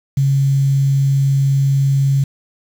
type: tone with quantisation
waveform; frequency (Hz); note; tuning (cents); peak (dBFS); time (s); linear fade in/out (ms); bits
sine; 137.3; C#3; -16; -11; 0.17-2.24; 5; 6
effects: none